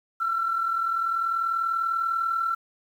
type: tone pair together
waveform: sine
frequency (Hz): 1344.8 / 1385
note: E6 / F6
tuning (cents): +34 / -15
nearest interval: minor second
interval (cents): 51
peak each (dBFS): -23 / -31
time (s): 0.2-2.55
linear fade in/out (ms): 10
effects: tanh soft clip ceiling -16 dBFS + 9-bit